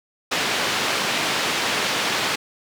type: band-pass noise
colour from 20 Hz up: white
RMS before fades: -23 dBFS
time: 0.31-2.36 s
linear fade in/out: 10 ms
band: 160 to 3600 Hz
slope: 12 dB/octave
effects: none